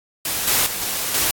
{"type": "noise with level steps", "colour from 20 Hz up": "white", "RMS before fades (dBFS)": [-23, -17, -26, -24, -19], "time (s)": [0.25, 1.31], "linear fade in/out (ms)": 2, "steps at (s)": [0.47, 0.66, 0.81, 1.14], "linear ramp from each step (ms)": 5, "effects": ["AAC 64 kbps"]}